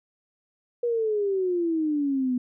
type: exponential sweep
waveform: sine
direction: down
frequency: 484.4 to 245.3 Hz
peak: -22 dBFS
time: 0.83-2.38 s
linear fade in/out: 5 ms
effects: none